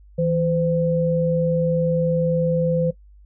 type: tone pair together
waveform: sine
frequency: 162.9 / 511.8 Hz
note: E3 / C5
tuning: -20 / -38 cents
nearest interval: octave + minor sixth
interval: 1982 cents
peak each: -20 dBFS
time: 0.18-2.91 s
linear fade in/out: 10 ms
effects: noise-tail reverb RT60 0.1 s tail -18 dB re dry + added 50 Hz sine -45 dBFS peak until 3.25 s